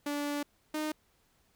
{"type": "tone pair in turn", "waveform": "sawtooth", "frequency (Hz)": [290, 307], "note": ["D4", "D#4"], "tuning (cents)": [-22, -23], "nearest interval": "minor second", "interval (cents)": 99, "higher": "second", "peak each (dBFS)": -28, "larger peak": "neither", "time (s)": [[0.06, 0.43], [0.74, 0.92]], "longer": "first", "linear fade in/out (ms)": 5, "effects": ["pink hiss -70 dBFS RMS until 1.55 s"]}